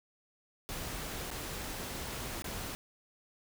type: noise with dropouts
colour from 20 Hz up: pink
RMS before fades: -40 dBFS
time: 0.69-2.75 s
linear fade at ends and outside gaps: 0 ms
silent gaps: 1.305-1.313 / 2.421-2.443 s
effects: none

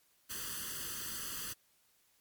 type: noise with comb filter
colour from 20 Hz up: white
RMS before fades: -41 dBFS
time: 0.29-1.54 s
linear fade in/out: 20 ms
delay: 0.65 ms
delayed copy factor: +0.9
effects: white hiss -71 dBFS RMS until 2.2 s + MP3 96 kbps

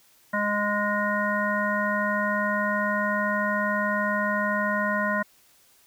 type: harmonic tone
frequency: 206.8 Hz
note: G#3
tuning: 7 cents flat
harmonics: 1 / 3 / 5 / 7 / 9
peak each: -29 / -29 / -29 / -29 / -29 dBFS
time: 0.33-5.23 s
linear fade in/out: 10 ms
effects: white hiss -59 dBFS RMS until 5.86 s

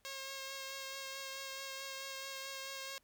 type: tone with vibrato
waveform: 5% pulse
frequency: 540 Hz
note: C#5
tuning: 45 cents flat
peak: -31 dBFS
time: 0.05-2.98 s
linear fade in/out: 0 ms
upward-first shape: sine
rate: 4.6 Hz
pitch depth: 15 cents each way
effects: pink hiss -74 dBFS RMS until 3.03 s + MP3 96 kbps

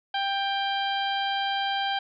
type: harmonic tone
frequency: 790 Hz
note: G5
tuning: 13 cents sharp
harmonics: 1 / 2 / 3 / 4 / 5 / 6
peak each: -27 / -32 / -39 / -31 / -40 / -43 dBFS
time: 0.14-1.99 s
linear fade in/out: 5 ms
effects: none

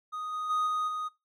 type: tone with level steps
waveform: triangle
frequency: 1244.5 Hz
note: D#6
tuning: in tune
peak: -32 / -30 / -24 / -26 / -30 dBFS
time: 0.12-1.09 s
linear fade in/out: 20 ms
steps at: 0.32 / 0.49 / 0.66 / 0.87 s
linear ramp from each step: 20 ms
effects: noise-tail reverb RT60 0.2 s tail -18 dB re dry

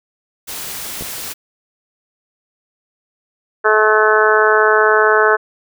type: noise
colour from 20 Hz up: white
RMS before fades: -27 dBFS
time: 0.47-1.34 s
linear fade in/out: 20 ms
type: clicks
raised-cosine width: 2 ms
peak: -16 / -16 dBFS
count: 2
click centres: 1.01 / 1.023 s
type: harmonic tone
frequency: 215.4 Hz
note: A3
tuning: 37 cents flat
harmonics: 2 / 3 / 4 / 5 / 6 / 7 / 8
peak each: -14 / -19 / -20 / -18 / -18 / -15 / -20 dBFS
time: 3.64-5.37 s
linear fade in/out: 20 ms
effects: none

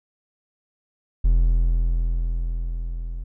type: tone with level ramp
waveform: triangle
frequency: 42 Hz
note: E1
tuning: 33 cents sharp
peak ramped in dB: -11 to -26 dBFS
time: 1.24-3.24 s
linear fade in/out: 10 ms
effects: none

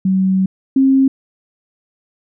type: tone pair in turn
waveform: sine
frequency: 189.4 / 267.9 Hz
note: F#3 / C4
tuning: +41 / +41 cents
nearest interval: tritone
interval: 600 cents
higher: second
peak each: -11 / -8 dBFS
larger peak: second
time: 0.05-0.46 / 0.76-1.08 s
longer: first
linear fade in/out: 5 ms
effects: none

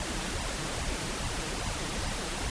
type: noise with flanger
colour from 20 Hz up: pink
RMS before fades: -33 dBFS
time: 0-2.5 s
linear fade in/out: 2 ms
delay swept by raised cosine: 1 to 6.5 ms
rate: 2.4 Hz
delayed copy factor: +0.65
effects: resampled to 22050 Hz

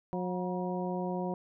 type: harmonic tone with a mistuned harmonic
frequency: 180.8 Hz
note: F#3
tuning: 40 cents flat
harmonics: 1 / 2 / 3 / 4 / 5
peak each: -34 / -37 / -39 / -40 / -41 dBFS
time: 0.13-1.34 s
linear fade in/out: 0 ms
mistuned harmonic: 5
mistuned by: +87 cents
effects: none

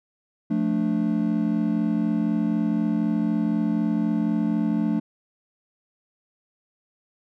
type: chord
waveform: triangle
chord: D minor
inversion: first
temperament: just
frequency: 176.2 / 220.2 / 293.7 Hz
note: F3 / A3 / D4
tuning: +16 / +2 / 0 cents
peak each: -25 / -21 / -24 dBFS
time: 0.5-5 s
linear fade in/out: 10 ms
effects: none

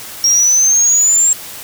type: exponential sweep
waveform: sine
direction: up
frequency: 5580 to 7510 Hz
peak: -5 dBFS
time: 0.24-1.33 s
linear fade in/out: 2 ms
effects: tanh soft clip ceiling -7 dBFS + white hiss -30 dBFS RMS until 1.63 s

